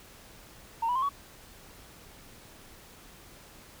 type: tone with pitch steps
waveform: sine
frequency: 915 / 980.7 / 1051.1 / 1126.5 Hz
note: A#5 / B5 / C6 / C#6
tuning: -32 / -12 / +8 / +28 cents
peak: -24 dBFS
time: 0.82-1.092 s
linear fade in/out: 10 ms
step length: 68 ms
effects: tanh soft clip ceiling -22 dBFS + pink hiss -52 dBFS RMS until 3.8 s